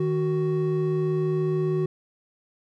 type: tone pair together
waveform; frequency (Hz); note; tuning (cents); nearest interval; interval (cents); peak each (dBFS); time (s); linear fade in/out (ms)
triangle; 155.56 / 371.7; D#3 / F#4; 0 / +8; octave + minor third; 1508; -23 / -22; 0-1.86; 5
effects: none

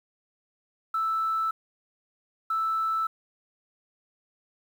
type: tone pair in turn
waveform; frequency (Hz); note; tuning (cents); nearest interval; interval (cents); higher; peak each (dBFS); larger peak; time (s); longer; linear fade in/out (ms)
sine; 1318.5 / 1318.5; E6 / E6; 0 / 0; unison; 0; neither; -23; neither; 0.94-1.51 / 2.5-3.07; neither; 5
effects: tanh soft clip ceiling -20 dBFS + 9-bit

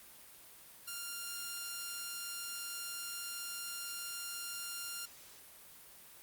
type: tone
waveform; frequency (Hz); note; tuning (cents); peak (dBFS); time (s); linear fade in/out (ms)
5% pulse; 1396.9; F6; 0; -29; 0.87-5.06; 10
effects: white hiss -56 dBFS RMS until 6.22 s + Opus 32 kbps

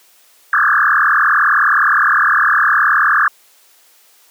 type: tone with frequency modulation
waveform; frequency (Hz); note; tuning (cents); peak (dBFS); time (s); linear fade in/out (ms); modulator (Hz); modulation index
sine; 1432; F6; +43; -9; 0.53-3.28; 2; 39.5; 7.5
effects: white hiss -50 dBFS RMS until 4.3 s + high-pass 400 Hz 12 dB/octave

